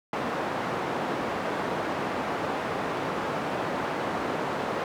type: band-pass noise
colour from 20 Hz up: white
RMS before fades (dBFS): -30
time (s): 0.13-4.84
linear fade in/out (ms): 2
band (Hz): 150 to 1000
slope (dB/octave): 12
effects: none